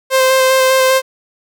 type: tone with vibrato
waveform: sawtooth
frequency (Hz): 523.3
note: C5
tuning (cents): 0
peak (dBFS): -5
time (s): 0.1-1.02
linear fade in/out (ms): 50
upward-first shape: square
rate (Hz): 5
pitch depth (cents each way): 10
effects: none